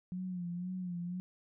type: tone with vibrato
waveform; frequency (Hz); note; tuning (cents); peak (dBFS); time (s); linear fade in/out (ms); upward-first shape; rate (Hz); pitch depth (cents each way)
sine; 179.1; F3; +44; -36; 0.12-1.2; 0; sine; 2; 60
effects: none